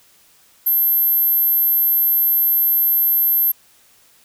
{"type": "tone", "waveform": "sine", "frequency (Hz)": 12680, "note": "G9", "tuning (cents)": 19, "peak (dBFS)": -12, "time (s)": [0.66, 3.52], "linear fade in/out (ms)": 10, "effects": ["tanh soft clip ceiling -9 dBFS", "white hiss -53 dBFS RMS until 4.24 s"]}